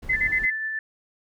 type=noise; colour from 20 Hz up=brown; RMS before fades=-37 dBFS; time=0.02-0.46 s; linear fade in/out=10 ms
type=tone bursts; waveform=sine; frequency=2044 Hz; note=C7; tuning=41 cents flat; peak=-19 dBFS; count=4; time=0.09-0.505 s; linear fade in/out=10 ms; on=73 ms; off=41 ms
type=tone with tremolo; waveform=sine; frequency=1760 Hz; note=A6; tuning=in tune; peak=-25 dBFS; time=0.13-0.79 s; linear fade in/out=2 ms; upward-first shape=sine; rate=8.1 Hz; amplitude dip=25%
effects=none